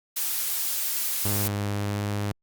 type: noise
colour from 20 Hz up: blue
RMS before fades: -27 dBFS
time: 0.16-1.48 s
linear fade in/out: 10 ms
type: tone with pitch glide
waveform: sawtooth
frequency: 101.9 to 102.61 Hz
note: G#2 to G#2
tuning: -32 to -20 cents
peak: -22 dBFS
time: 1.25-2.32 s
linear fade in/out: 5 ms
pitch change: +12 cents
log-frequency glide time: 1.83-2.04 s
effects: Opus 48 kbps